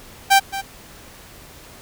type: tone with echo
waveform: sawtooth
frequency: 784 Hz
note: G5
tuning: in tune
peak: -6 dBFS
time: 0.3-0.4 s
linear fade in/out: 20 ms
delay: 220 ms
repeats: 1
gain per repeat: -14 dB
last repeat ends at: 0.62 s
effects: pink hiss -43 dBFS RMS until 1.81 s